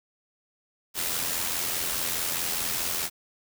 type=noise with amplitude modulation; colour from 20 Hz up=white; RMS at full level=-27 dBFS; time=0.94-3.1 s; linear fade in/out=50 ms; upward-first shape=sine; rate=84.8 Hz; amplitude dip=45%; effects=none